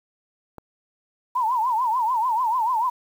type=click; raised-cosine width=1 ms; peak=-24 dBFS; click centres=0.583 s
type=tone with vibrato; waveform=sine; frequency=948 Hz; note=A#5; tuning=29 cents sharp; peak=-19 dBFS; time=1.35-2.9 s; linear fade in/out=10 ms; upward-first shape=triangle; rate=6.8 Hz; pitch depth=190 cents each way
effects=8-bit